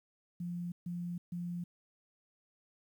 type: tone bursts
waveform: sine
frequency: 174.61 Hz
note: F3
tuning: in tune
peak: -36 dBFS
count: 3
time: 0.4-1.64 s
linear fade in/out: 5 ms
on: 320 ms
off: 140 ms
effects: 11-bit